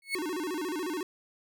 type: tone with exponential growth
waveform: 35% pulse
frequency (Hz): 2200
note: C#7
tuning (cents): -14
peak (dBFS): -23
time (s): 0.02-0.15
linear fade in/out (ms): 2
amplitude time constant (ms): 28
type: tone with vibrato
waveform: square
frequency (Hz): 333.9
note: E4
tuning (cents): +22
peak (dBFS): -32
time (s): 0.15-1.03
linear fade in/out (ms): 2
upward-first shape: square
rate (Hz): 14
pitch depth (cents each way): 170
effects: none